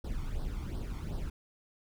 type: noise with flanger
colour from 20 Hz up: brown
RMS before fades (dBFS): -36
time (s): 0.04-1.3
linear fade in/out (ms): 5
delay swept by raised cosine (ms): 0.21 to 0.92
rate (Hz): 2.7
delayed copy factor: +0.75
effects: none